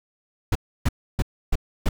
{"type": "noise bursts", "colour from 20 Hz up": "brown", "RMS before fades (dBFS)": -18, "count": 5, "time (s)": [0.52, 1.89], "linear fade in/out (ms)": 5, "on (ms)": 34, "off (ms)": 300, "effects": []}